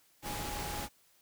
sine tone in noise, 830 Hz, G#5, 1 cent flat, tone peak -42 dBFS, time 0.22-0.89 s, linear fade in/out 50 ms, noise pink, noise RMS -39 dBFS, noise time 0.22-0.89 s, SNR -6 dB, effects white hiss -67 dBFS RMS until 1.21 s

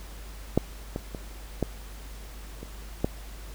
clicks, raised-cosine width 2 ms, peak -6 / -17 / -21 / -11 / -25 / -10 dBFS, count 6, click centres 0.576 / 0.961 / 1.148 / 1.627 / 2.63 / 3.045 s, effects added 50 Hz sine -40 dBFS peak until 3.54 s + pink hiss -48 dBFS RMS until 3.54 s

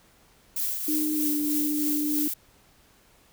violet noise with tremolo, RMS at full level -27 dBFS, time 0.56-2.34 s, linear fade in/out 5 ms, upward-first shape triangle, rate 3.2 Hz, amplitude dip 50%
sine tone with pitch glide, 304.9 to 297.9 Hz, D#4 to D4, -35 to +25 cents, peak -25 dBFS, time 0.88-2.28 s, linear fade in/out 5 ms, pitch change -40 cents, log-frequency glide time 1.15-1.27 s
effects pink hiss -59 dBFS RMS until 3.32 s

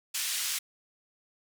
white band-pass noise, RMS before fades -32 dBFS, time 0.14-0.59 s, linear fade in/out 10 ms, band 2000 to 9800 Hz, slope 12 dB/octave, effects none

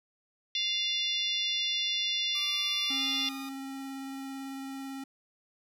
harmonic tone, 698.5 Hz, F5, in tune, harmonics 3 / 4 / 5 / 6 / 7 / 8, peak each -40 / -35 / -30 / -40 / -40 / -39 dBFS, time 0.55-3.29 s, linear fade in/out 2 ms
15% pulse tone with pitch glide, 1170 to 1226.8 Hz, D6 to D#6, -7 to -25 cents, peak -36 dBFS, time 2.35-3.49 s, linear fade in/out 2 ms, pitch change +82 cents, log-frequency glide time 2.91-3.04 s
square tone with vibrato, 270.3 Hz, C#4, 44 cents flat, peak -38 dBFS, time 2.9-5.04 s, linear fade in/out 5 ms, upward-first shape sine, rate 18 Hz, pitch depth 9 cents each way
effects none

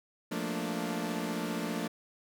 sawtooth chord, Bb major seventh, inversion second, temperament equal with one note detuned, 174.61 / 218.1 / 233.1 / 293.7 Hz, F3 / A3 / Bb3 / D4, 0 / -15 / 0 / 0 cents, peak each -34 dBFS, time 0.31-1.88 s, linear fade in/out 10 ms, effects none

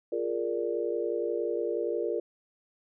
sine chord, Bb dominant seventh, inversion second, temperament equal, 349.2 / 415.3 / 466.2 / 587.3 Hz, F4 / Ab4 / Bb4 / D5, 0 / 0 / 0 / 0 cents, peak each -33 / -34 / -31 / -36 dBFS, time 0.12-2.2 s, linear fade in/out 5 ms, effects none

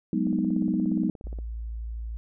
sine chord, G# minor seventh, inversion third, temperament equal, 185 / 207.7 / 246.9 / 311.1 Hz, F#3 / G#3 / B3 / D#4, 0 / 0 / 0 / 0 cents, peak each -28 dBFS, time 0.13-1.1 s, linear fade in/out 2 ms
click train, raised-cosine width 2 ms, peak -29 dBFS, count 20, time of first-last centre 0.27-1.388 s, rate 17 Hz
sine tone, 56.4 Hz, A1, 44 cents sharp, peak -31 dBFS, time 1.24-2.17 s, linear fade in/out 0 ms
effects none

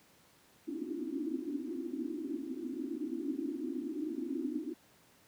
pink band-pass noise, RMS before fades -38 dBFS, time 0.67-4.74 s, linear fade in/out 20 ms, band 250 to 350 Hz, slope 96 dB/octave, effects pink hiss -64 dBFS RMS until 5.27 s + high-pass 100 Hz 12 dB/octave

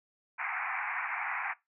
white band-pass noise, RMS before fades -35 dBFS, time 0.38-1.54 s, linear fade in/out 20 ms, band 730 to 2400 Hz, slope 96 dB/octave, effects noise-tail reverb RT60 0.2 s tail -20 dB re dry

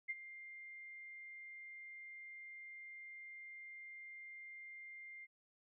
sine tone with ADSR envelope, 2100 Hz, C7, 6 cents sharp, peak -36 dBFS, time 0.08-5.27 s, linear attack 22 ms, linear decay 34 ms, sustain -14 dB, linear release 33 ms, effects none

